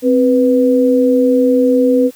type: tone pair together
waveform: sine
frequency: 261.6 / 493.8 Hz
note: C4 / B4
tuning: 0 / 0 cents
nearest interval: major seventh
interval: 1100 cents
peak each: -11 dBFS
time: 0.02-2.11 s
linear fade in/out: 50 ms
effects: white hiss -44 dBFS RMS until 2.15 s